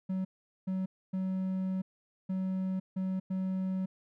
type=tone bursts at uneven times; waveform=triangle; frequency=188.1 Hz; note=F#3; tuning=29 cents sharp; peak=-28 dBFS; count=6; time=0.09-0.25 / 0.67-0.86 / 1.13-1.82 / 2.29-2.8 / 2.96-3.2 / 3.3-3.86 s; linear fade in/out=10 ms; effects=none